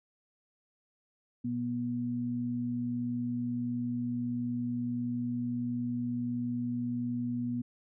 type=tone pair together; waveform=sine; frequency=121.2 / 242.7 Hz; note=B2 / B3; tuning=-32 / -30 cents; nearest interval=octave; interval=1202 cents; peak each=-38 / -31 dBFS; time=1.44-7.62 s; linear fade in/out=10 ms; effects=none